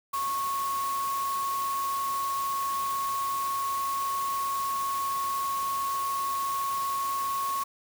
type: tone in noise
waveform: sine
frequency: 1100 Hz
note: C#6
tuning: 14 cents flat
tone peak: -27 dBFS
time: 0.13-7.64 s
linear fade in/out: 10 ms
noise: white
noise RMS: -39 dBFS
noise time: 0.13-7.64 s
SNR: +9 dB
effects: none